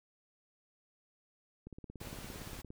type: click train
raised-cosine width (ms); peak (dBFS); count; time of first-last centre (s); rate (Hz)
3; -34; 19; 1.67-2.704; 17.4
type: noise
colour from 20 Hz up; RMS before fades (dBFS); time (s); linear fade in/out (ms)
pink; -48; 2-2.62; 10
effects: none